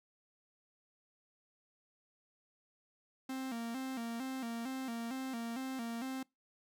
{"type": "tone with vibrato", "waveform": "45% pulse", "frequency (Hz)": 246.9, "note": "B3", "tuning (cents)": 0, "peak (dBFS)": -38, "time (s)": [3.29, 6.23], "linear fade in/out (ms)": 5, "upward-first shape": "square", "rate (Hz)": 2.2, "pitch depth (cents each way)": 110, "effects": ["noise-tail reverb RT60 0.2 s tail -24 dB re dry"]}